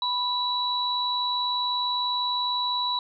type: tone pair together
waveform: sine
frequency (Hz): 987.8 / 3926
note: B5 / B7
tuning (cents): 0 / -11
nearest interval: 2 octaves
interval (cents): 2389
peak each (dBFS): -27 / -26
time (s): 0.02-2.99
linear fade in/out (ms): 2
effects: none